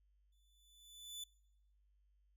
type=tone with exponential growth; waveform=sawtooth; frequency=3488 Hz; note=A7; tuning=16 cents flat; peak=-40 dBFS; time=0.32-1.24 s; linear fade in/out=5 ms; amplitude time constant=200 ms; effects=noise-tail reverb RT60 0.9 s tail -25 dB re dry + added 50 Hz sine -70 dBFS peak until 2.36 s